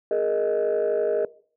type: chord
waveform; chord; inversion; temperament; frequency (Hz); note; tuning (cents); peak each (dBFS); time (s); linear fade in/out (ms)
sine; Ab suspended second; none; just; 415.3 / 467.2 / 623; Ab4 / Bb4 / Eb5; 0 / +4 / +2; -23; 0.11-1.25; 2
effects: noise-tail reverb RT60 0.5 s tail -21 dB re dry + tanh soft clip ceiling -16 dBFS